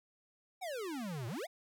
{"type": "exponential two-way sweep", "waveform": "square", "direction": "down then up", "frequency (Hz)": [788, 110, 788], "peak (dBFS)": -39, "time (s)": [0.61, 1.47], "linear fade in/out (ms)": 20, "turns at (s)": 1.27, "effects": []}